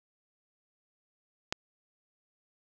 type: click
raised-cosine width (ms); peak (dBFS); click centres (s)
0.2; -12; 1.525
effects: none